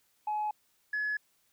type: tone pair in turn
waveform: sine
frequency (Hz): 847 / 1699.4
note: G#5 / G#6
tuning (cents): +34 / +39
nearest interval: octave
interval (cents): 1205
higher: second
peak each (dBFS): -28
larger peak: neither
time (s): 0.27-0.51 / 0.93-1.17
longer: neither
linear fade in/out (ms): 5
effects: tanh soft clip ceiling -26 dBFS + white hiss -71 dBFS RMS until 1.52 s